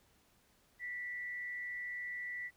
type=tone with frequency modulation; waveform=sine; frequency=1963 Hz; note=B6; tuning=11 cents flat; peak=-39 dBFS; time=0.79-2.51 s; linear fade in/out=50 ms; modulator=156 Hz; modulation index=0.3; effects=pink hiss -70 dBFS RMS until 2.56 s